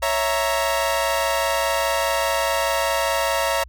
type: chord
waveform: sawtooth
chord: A# diminished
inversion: first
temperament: equal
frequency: 554.4 / 659.3 / 932.3 Hz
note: C#5 / E5 / A#5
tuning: 0 / 0 / 0 cents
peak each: -20 dBFS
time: 0.02-3.64 s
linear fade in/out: 10 ms
effects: added 61 Hz sine -40 dBFS peak until 3.68 s